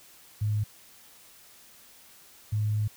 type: tone pair in turn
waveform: sine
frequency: 105.7 / 106.21 Hz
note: G#2 / G#2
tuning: +31 / +39 cents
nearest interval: unison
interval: 8 cents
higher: second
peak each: -24 dBFS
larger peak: neither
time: 0.41-0.64 / 2.52-2.88 s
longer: second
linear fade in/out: 10 ms
effects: white hiss -54 dBFS RMS until 2.96 s